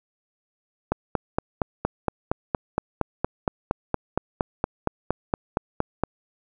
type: click train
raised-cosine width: 1 ms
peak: -7 dBFS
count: 23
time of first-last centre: 0.92-6.036 s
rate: 4.3 Hz
effects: none